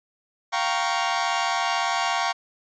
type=chord; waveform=sawtooth; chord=G half-diminished seventh; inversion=third; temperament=equal with one note detuned; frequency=698.5 / 776.3 / 932.3 / 1108.7 Hz; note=F5 / G5 / Bb5 / Db6; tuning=0 / -17 / 0 / 0 cents; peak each=-24 dBFS; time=0.52-2.33 s; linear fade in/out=20 ms; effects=resampled to 16000 Hz